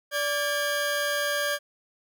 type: tone pair together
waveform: sawtooth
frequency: 581.4 / 1620 Hz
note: D5 / G#6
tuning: -18 / -43 cents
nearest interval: octave + tritone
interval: 1775 cents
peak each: -24 dBFS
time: 0.11-1.59 s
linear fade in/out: 50 ms
effects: none